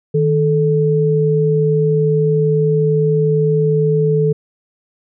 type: tone pair together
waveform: sine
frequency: 155.56 / 435.7 Hz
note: D#3 / A4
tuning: 0 / -17 cents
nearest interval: octave + tritone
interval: 1783 cents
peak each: -14 dBFS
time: 0.14-4.33 s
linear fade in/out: 10 ms
effects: none